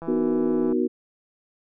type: click train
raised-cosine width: 1 ms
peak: -24 dBFS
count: 118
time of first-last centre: 0.02-0.725 s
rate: 166 Hz
type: chord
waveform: sine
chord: B major seventh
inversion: none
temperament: equal with one note detuned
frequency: 246.9 / 311.1 / 370 / 471 Hz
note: B3 / D#4 / F#4 / A#4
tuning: 0 / 0 / 0 / +18 cents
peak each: -24 / -26 / -24 / -30 dBFS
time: 0.07-0.88 s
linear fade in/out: 20 ms
effects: none